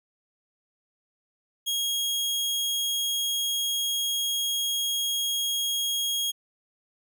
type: tone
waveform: sawtooth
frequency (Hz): 3280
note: G#7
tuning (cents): -22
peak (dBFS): -22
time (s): 1.66-6.32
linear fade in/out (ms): 20
effects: none